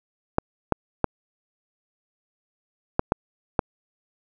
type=clicks; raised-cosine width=1 ms; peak=-4 dBFS; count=6; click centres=0.384 / 0.723 / 1.043 / 2.994 / 3.121 / 3.592 s; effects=none